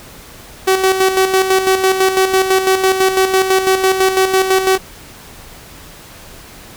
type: tone with tremolo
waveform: sawtooth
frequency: 379.5 Hz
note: F#4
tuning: 44 cents sharp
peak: -5 dBFS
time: 0.67-4.78 s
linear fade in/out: 10 ms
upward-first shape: square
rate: 6 Hz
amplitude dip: 55%
effects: pink hiss -37 dBFS RMS until 6.76 s